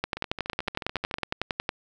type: two click trains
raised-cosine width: 0.3 ms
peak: -18 / -10 dBFS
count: 15 / 19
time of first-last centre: 0.17-1.184 / 0.04-1.691 s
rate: 13.8 / 10.9 Hz
effects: none